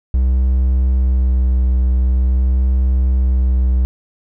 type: tone with vibrato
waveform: triangle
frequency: 63.6 Hz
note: C2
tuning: 48 cents flat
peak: -9 dBFS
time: 0.14-3.85 s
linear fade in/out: 0 ms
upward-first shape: sine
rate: 0.46 Hz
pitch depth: 17 cents each way
effects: none